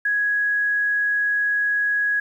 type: tone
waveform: sine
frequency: 1666 Hz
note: G#6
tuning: 5 cents sharp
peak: -18 dBFS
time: 0.05-2.2 s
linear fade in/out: 5 ms
effects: 9-bit